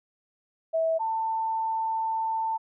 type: tone pair in turn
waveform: sine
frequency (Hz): 650 / 892.4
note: E5 / A5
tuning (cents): -24 / +24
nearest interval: perfect fourth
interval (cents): 548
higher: second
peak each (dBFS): -22 / -25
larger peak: first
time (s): 0.73-0.99 / 0.99-2.58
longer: second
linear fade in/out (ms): 20
effects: none